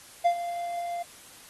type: tone with ADSR envelope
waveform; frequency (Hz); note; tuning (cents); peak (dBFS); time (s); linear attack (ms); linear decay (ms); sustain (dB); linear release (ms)
triangle; 694; F5; -11; -15; 0.24-1.03; 20; 79; -13; 11
effects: white hiss -50 dBFS RMS until 1.49 s + AAC 32 kbps